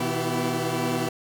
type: tone cluster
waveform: 20% pulse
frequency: 122.9 / 160.4 / 247.9 / 331.3 / 386.1 Hz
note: B2 / E3 / B3 / E4 / G4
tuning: -8 / -47 / +7 / +9 / -26 cents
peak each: -26 dBFS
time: 0-1.09 s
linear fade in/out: 5 ms
effects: none